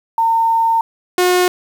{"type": "tone pair in turn", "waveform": ["sine", "sawtooth"], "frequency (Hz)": [910, 361.1], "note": ["A#5", "F#4"], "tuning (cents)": [-42, -42], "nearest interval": "octave + major third", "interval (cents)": 1600, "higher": "first", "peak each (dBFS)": [-11, -7], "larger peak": "second", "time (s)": [[0.18, 0.81], [1.18, 1.48]], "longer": "first", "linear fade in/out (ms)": 2, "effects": ["7-bit"]}